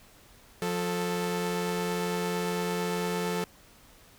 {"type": "tone pair together", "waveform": "sawtooth", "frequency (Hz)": [177.77, 440], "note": ["F3", "A4"], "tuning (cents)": [31, 0], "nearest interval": "octave + major third", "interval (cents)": 1569, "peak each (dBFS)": -27, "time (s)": [0.62, 3.44], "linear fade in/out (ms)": 0, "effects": ["pink hiss -56 dBFS RMS until 4.18 s"]}